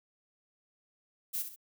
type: noise with echo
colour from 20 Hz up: violet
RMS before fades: -34 dBFS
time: 1.33-1.43 s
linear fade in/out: 20 ms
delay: 66 ms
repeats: 2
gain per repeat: -8 dB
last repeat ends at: 1.562 s
effects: none